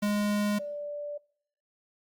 square / sine tone pair in turn, 206.9 / 585.2 Hz, G#3 / D5, -6 / -6 cents, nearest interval octave + tritone, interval 1800 cents, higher second, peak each -26 / -33 dBFS, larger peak first, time 0.02-0.59 / 0.59-1.18 s, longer second, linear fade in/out 10 ms, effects noise-tail reverb RT60 0.7 s tail -25 dB re dry + Opus 48 kbps

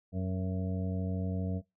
harmonic tone with a mistuned harmonic, 92.5 Hz, F#2, in tune, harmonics 1 / 2 / 3 / 5 / 6 / 7, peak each -33 / -34 / -42 / -44 / -49 / -45 dBFS, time 0.12-1.62 s, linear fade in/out 50 ms, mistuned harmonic 7, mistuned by +39 cents, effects noise-tail reverb RT60 0.2 s tail -22 dB re dry

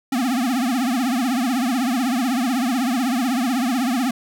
square tone with vibrato, 250.9 Hz, B3, 28 cents sharp, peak -19 dBFS, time 0.12-4.11 s, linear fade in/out 5 ms, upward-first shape triangle, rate 16 Hz, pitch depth 200 cents each way, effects none

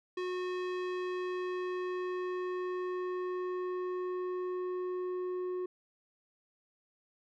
square tone with low-pass filter sweep, 364.3 Hz, F#4, 27 cents flat, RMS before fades -36 dBFS, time 0.17-5.66 s, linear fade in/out 5 ms, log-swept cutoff 3500 to 740 Hz, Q 0.88, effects none

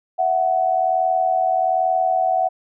sine tone pair together, 663 / 744.2 Hz, E5 / F#5, +10 / +10 cents, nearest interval major second, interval 200 cents, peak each -21 / -17 dBFS, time 0.18-2.49 s, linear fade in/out 20 ms, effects none

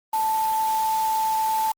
sine tone in noise, 880 Hz, A5, in tune, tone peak -20 dBFS, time 0.13-1.72 s, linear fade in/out 5 ms, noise white, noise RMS -35 dBFS, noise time 0.13-1.72 s, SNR +12 dB, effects Opus 32 kbps

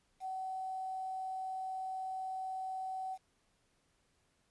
sine tone with quantisation, 756 Hz, F#5, 37 cents sharp, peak -37 dBFS, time 0.2-3.18 s, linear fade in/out 50 ms, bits 10, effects pink hiss -75 dBFS RMS until 4.5 s + resampled to 24000 Hz

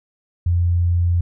sine tone, 86.9 Hz, F2, 8 cents flat, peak -14 dBFS, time 0.46-1.21 s, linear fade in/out 5 ms, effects none

